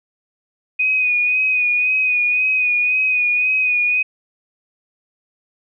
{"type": "tone with vibrato", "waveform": "sine", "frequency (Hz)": 2489, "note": "D#7", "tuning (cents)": 0, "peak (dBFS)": -14, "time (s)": [0.79, 4.03], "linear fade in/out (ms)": 10, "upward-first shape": "sine", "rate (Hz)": 1.9, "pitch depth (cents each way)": 33, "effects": []}